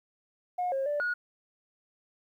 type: tone with pitch steps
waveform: sine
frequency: 720 / 539 / 586 / 1450 Hz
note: F#5 / C#5 / D5 / F#6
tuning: -47 / -49 / -4 / -35 cents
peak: -26 dBFS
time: 0.58-1.14 s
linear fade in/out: 10 ms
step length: 140 ms
effects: tanh soft clip ceiling -24 dBFS + 11-bit